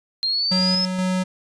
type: exponential sweep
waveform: sine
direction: up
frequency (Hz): 4161 to 5240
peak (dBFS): -19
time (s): 0.23-0.85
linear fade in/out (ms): 0
type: tone with tremolo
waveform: square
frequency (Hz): 185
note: F#3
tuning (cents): 0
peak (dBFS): -20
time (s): 0.51-1.24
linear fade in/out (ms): 10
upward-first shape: square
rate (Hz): 2.1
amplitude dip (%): 35
effects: resampled to 22050 Hz